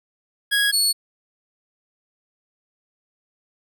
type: tone pair in turn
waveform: 25% pulse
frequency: 1656 / 4397 Hz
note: G#6 / C#8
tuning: -5 / -15 cents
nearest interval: octave + perfect fourth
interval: 1690 cents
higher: second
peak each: -13 / -12 dBFS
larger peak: second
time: 0.51-0.72 / 0.72-0.93 s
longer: neither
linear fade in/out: 20 ms
effects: none